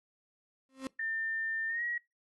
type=tone with exponential growth; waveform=35% pulse; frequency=265 Hz; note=C4; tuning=22 cents sharp; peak=-31 dBFS; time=0.69-0.87 s; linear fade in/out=1 ms; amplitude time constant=37 ms
type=tone with pitch glide; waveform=sine; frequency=1800 to 1907 Hz; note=A6 to A#6; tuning=+39 to +39 cents; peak=-32 dBFS; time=0.99-1.98 s; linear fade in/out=5 ms; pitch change=+100 cents; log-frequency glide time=1.68-1.83 s
effects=noise-tail reverb RT60 0.2 s tail -23 dB re dry + AAC 32 kbps